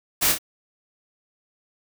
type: noise with echo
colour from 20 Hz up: white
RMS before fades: -20 dBFS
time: 0.21-0.33 s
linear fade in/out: 20 ms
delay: 28 ms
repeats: 2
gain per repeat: -5 dB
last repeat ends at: 0.386 s
effects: none